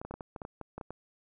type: clicks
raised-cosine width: 1 ms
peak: -26 dBFS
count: 12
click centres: 0.015 / 0.05 / 0.11 / 0.14 / 0.208 / 0.362 / 0.418 / 0.451 / 0.613 / 0.78 / 0.812 / 0.906 s
effects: none